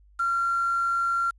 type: tone with quantisation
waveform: sine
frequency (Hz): 1374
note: F6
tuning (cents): -29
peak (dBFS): -22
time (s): 0.19-1.31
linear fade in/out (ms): 10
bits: 7
effects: added 50 Hz sine -53 dBFS peak until 1.38 s + resampled to 24000 Hz